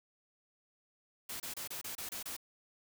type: noise bursts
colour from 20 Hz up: white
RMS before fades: -42 dBFS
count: 8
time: 1.29-2.366 s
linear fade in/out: 5 ms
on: 110 ms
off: 28 ms
effects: none